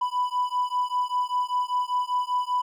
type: beating tone pair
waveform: triangle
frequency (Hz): 990 / 995.1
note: B5 / B5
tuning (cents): +4 / +13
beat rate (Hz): 5.1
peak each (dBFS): -24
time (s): 0.01-2.62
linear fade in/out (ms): 10
effects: tanh soft clip ceiling -15 dBFS